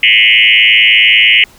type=tone with frequency modulation; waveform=sine; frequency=2525 Hz; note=D#7; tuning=25 cents sharp; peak=-4 dBFS; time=0.03-1.44 s; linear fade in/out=2 ms; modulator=109 Hz; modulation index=4.8; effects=pink hiss -42 dBFS RMS until 1.58 s